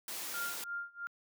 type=noise; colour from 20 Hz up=white; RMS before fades=-41 dBFS; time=0.08-0.64 s; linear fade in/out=2 ms
type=tone with tremolo; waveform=sine; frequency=1399 Hz; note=F6; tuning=3 cents sharp; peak=-35 dBFS; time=0.34-1.07 s; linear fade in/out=0 ms; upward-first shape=sine; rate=3 Hz; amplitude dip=95%
effects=high-pass 200 Hz 12 dB/octave